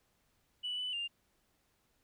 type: tone with pitch steps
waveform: sine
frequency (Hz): 2962 / 2991 / 2800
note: F#7 / F#7 / F7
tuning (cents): +1 / +18 / +4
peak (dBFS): -34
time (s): 0.63-1.08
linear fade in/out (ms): 20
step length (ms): 150
effects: tanh soft clip ceiling -31 dBFS + pink hiss -75 dBFS RMS until 2.03 s